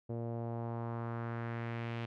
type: tone with low-pass filter sweep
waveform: sawtooth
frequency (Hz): 116.54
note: A#2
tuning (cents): 0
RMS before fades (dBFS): -39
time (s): 0.09-2.06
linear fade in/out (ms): 10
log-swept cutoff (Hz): 520 to 2900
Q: 1.8
effects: none